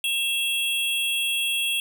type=tone pair together; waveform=square; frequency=2700 / 3308 Hz; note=E7 / G#7; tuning=+41 / -8 cents; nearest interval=major third; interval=351 cents; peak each=-26 dBFS; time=0.04-1.8 s; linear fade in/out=2 ms; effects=none